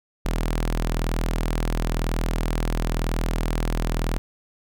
sawtooth tone with notch filter, 41 Hz, E1, 9 cents flat, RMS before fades -24 dBFS, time 0.25-4.18 s, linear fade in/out 0 ms, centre 89 Hz, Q 1.9, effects none

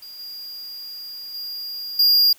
square tone with level steps, 4823 Hz, D8, 45 cents sharp, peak -37 / -33 / -29 / -13 dBFS, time 0.02-2.33 s, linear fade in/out 5 ms, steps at 0.19 / 1.34 / 1.99 s, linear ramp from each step 5 ms, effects white hiss -52 dBFS RMS until 2.38 s

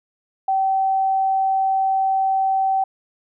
sine tone, 770 Hz, G5, 31 cents flat, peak -16 dBFS, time 0.48-2.84 s, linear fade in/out 5 ms, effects none

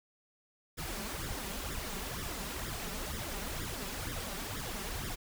pink noise with flanger, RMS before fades -39 dBFS, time 0.77-5.16 s, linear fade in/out 20 ms, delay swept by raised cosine 0.56 to 5.16 ms, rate 2.1 Hz, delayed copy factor +0.75, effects none

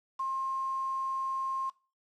sine tone with quantisation, 1065 Hz, C6, 30 cents sharp, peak -30 dBFS, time 0.19-1.7 s, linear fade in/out 10 ms, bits 8, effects noise-tail reverb RT60 0.3 s tail -19 dB re dry + low-pass 6000 Hz 12 dB/octave

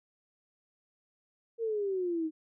sine exponential sweep, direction down, 466.2 to 309.1 Hz, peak -29 dBFS, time 1.58-2.31 s, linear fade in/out 50 ms, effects none

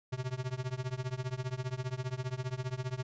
square tone with tremolo, 127.8 Hz, C3, 40 cents flat, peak -31 dBFS, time 0.12-3.03 s, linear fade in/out 10 ms, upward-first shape triangle, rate 15 Hz, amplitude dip 100%, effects resampled to 16000 Hz

